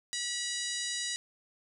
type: harmonic tone with a mistuned harmonic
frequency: 970 Hz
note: B5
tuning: 31 cents flat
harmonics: 2 / 3 / 4 / 5 / 6 / 7 / 8 / 9 / 10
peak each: -40 / -43 / -38 / -40 / -43 / -40 / -47 / -43 / -47 dBFS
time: 0.13-1.16 s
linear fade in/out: 0 ms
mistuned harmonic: 9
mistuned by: -65 cents
effects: none